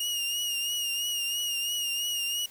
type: tone with vibrato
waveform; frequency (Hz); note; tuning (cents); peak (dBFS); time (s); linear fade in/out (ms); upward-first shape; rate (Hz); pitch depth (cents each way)
sawtooth; 2853; F7; +36; -25; 0-2.46; 5; triangle; 3; 50
effects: white hiss -52 dBFS RMS until 2.5 s